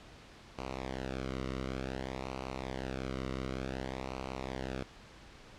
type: tone with flanger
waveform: sawtooth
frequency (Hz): 65.4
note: C2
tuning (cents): 0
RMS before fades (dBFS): -39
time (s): 0.58-4.83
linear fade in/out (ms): 5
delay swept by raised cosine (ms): 0.57 to 1.21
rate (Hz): 0.55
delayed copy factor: -0.85
effects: pink hiss -54 dBFS RMS until 5.58 s + low-pass 5000 Hz 12 dB/octave